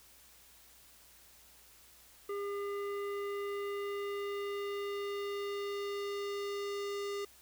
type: tone with low-pass filter sweep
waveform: square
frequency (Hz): 403.6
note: G#4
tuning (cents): -49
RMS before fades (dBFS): -38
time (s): 2.29-7.25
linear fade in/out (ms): 5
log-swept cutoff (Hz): 1600 to 6600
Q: 1.1
effects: added 59 Hz sine -70 dBFS peak until 7.41 s + white hiss -60 dBFS RMS until 7.41 s